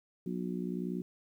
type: harmonic tone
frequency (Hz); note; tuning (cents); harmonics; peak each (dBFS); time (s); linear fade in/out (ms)
60.6; B1; -32; 3 / 4 / 5 / 6; -36 / -39 / -42 / -41; 0.26-1.02; 5
effects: 11-bit